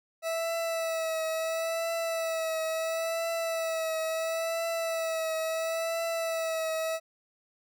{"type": "tone with vibrato", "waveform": "40% pulse", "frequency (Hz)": 653, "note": "E5", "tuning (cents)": -17, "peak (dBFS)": -28, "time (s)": [0.22, 7], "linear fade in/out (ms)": 50, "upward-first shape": "triangle", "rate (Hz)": 0.73, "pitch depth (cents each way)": 36, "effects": []}